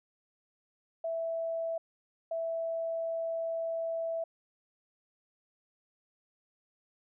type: tone bursts at uneven times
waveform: sine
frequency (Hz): 659.3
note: E5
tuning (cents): 0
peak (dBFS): -31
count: 2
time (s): 1.04-1.78 / 2.31-4.24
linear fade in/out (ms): 5
effects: none